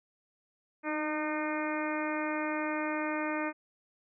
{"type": "harmonic tone with a mistuned harmonic", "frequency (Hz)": 304.7, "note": "D#4", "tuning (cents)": -36, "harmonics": [1, 2, 3, 4, 5, 6, 7, 8], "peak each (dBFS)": [-34, -37, -39, -40, -41, -42, -42, -43], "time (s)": [0.83, 3.53], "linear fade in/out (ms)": 50, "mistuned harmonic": 1, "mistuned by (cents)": 22, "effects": []}